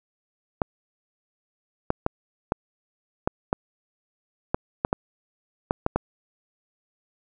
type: clicks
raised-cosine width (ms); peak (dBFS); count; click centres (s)
1; -7; 12; 0.618 / 1.904 / 2.064 / 2.521 / 3.275 / 3.529 / 4.545 / 4.849 / 4.929 / 5.709 / 5.864 / 5.96
effects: none